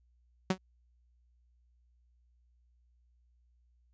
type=tone with exponential decay; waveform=sawtooth; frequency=187.2 Hz; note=F#3; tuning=20 cents sharp; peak=-20 dBFS; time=0.5-0.58 s; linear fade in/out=5 ms; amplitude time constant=17 ms; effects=added 60 Hz sine -65 dBFS peak until 3.93 s + resampled to 16000 Hz